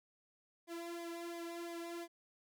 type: tone with flanger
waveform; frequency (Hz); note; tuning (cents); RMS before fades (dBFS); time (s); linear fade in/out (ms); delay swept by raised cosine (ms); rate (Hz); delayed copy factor
sawtooth; 340; F4; -46; -45; 0.67-2.08; 50; 0.7 to 2.3; 2.9; -0.8
effects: none